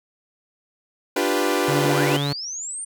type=chord; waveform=sawtooth; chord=G dominant seventh; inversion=second; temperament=equal; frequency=293.7 / 349.2 / 392 / 493.9 Hz; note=D4 / F4 / G4 / B4; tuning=0 / 0 / 0 / 0 cents; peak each=-21 dBFS; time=1.16-2.17 s; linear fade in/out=5 ms
type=tone; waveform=sawtooth; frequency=142.8 Hz; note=D3; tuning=48 cents flat; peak=-18 dBFS; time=1.68-2.33 s; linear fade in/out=5 ms
type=linear sweep; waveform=sine; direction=up; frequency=89.7 to 9100 Hz; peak=-28 dBFS; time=1.84-2.85 s; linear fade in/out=10 ms
effects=none